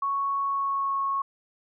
sine tone with pitch glide, 1108.7 to 1099.1 Hz, C#6 to C#6, 0 to -15 cents, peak -24 dBFS, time 0.02-1.22 s, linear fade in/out 5 ms, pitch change -15 cents, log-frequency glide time 0.43-0.98 s, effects none

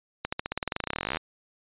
accelerating click train, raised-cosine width 0.3 ms, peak -12 dBFS, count 28, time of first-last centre 0.25-1.17 s, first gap 75 ms, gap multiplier 0.93, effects resampled to 8000 Hz

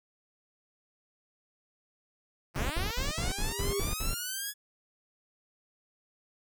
5% pulse linear sweep, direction up, 164.81 to 1701 Hz, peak -23 dBFS, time 2.54-4.54 s, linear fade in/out 50 ms
brown noise bursts, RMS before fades -32 dBFS, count 8, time 2.56-4.142 s, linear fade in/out 0 ms, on 140 ms, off 66 ms
triangle tone with exponential growth, 400.8 Hz, G4, 38 cents sharp, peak -26 dBFS, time 3.06-3.8 s, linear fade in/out 5 ms, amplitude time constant 160 ms
effects none

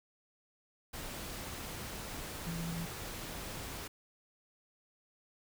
sine tone in noise, 167.3 Hz, E3, 26 cents sharp, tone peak -37 dBFS, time 2.46-2.86 s, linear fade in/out 10 ms, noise pink, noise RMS -43 dBFS, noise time 0.93-3.88 s, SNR +3 dB, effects none

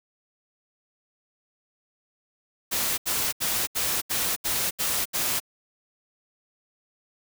white noise bursts, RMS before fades -26 dBFS, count 8, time 2.71-5.402 s, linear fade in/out 20 ms, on 270 ms, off 76 ms, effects none

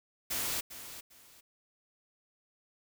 white noise with echo, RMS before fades -34 dBFS, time 0.3-0.61 s, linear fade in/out 10 ms, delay 400 ms, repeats 2, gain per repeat -12 dB, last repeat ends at 1.41 s, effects none

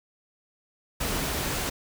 pink noise, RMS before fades -29 dBFS, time 1-1.7 s, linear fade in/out 10 ms, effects none

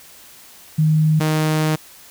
sine / sawtooth tone pair in turn, 155.56 / 155.56 Hz, D#3 / D#3, 0 / 0 cents, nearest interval unison, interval 0 cents, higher neither, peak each -12 dBFS, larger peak neither, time 0.78-1.2 / 1.2-1.76 s, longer second, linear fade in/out 10 ms, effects white hiss -44 dBFS RMS until 2.1 s

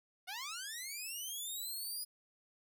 10% pulse linear sweep, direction up, 698.5 to 4978 Hz, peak -33 dBFS, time 0.27-2.05 s, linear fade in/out 20 ms, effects none

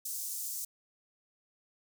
pink high-pass noise, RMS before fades -38 dBFS, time 0.05-0.65 s, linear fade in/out 5 ms, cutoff 6500 Hz, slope 24 dB/octave, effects none

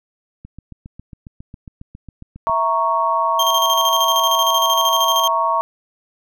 click train, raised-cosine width 5 ms, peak -23 dBFS, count 16, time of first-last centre 0.45-2.496 s, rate 7.33 Hz
sine chord, A# diminished, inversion second, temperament equal, 659.3 / 932.3 / 1108.7 Hz, E5 / A#5 / C#6, 0 / 0 / 0 cents, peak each -22 / -19 / -18 dBFS, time 2.47-5.61 s, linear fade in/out 0 ms
35% pulse tone with tremolo, 3186 Hz, G7, 27 cents sharp, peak -14 dBFS, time 3.39-5.28 s, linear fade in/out 5 ms, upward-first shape square, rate 13 Hz, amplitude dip 55%
effects none

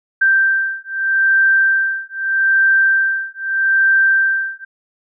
sine beating tone pair, 1568 / 1568.8 Hz, G6 / G6, 0 / +1 cents, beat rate 0.8 Hz, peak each -15 dBFS, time 0.21-4.65 s, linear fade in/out 10 ms, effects none

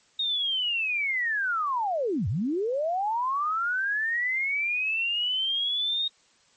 sine linear two-way sweep, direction down then up, 3737 to 83.2 to 3737 Hz, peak -24 dBFS, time 0.19-6.08 s, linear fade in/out 5 ms, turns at 2.28 s, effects white hiss -62 dBFS RMS until 6.56 s + MP3 32 kbps

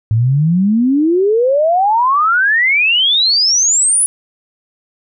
sine exponential sweep, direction up, 106 to 10410 Hz, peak -9 dBFS, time 0.11-4.06 s, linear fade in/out 0 ms, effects none

